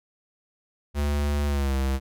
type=tone with pitch glide; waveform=square; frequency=72.6 to 66.96 Hz; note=D2 to C2; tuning=-19 to +41 cents; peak=-23 dBFS; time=0.94-2 s; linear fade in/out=50 ms; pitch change=-140 cents; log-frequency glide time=1.46-1.75 s; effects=none